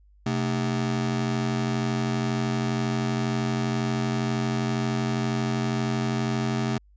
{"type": "ring-modulated tone", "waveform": "35% pulse", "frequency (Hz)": 174.61, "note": "F3", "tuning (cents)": 0, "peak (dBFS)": -19, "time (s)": [0.26, 6.78], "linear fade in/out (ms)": 5, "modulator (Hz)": 46.3, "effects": ["added 50 Hz sine -53 dBFS peak until 6.96 s", "resampled to 16000 Hz"]}